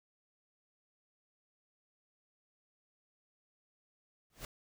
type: noise with exponential growth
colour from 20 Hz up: pink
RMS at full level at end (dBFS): -40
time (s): 4.3-4.45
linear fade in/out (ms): 1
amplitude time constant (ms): 31
effects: none